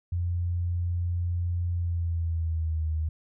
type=tone with pitch glide; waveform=sine; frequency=87.31 to 78.69 Hz; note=F2 to D#2; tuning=0 to +20 cents; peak=-25 dBFS; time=0.12-3.09 s; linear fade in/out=5 ms; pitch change=-180 cents; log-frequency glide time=1.72-2.87 s; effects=none